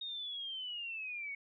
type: linear sweep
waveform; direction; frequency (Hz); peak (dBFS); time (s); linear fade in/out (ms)
sine; down; 3729 to 2200; -39; 0.01-1.35; 5
effects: none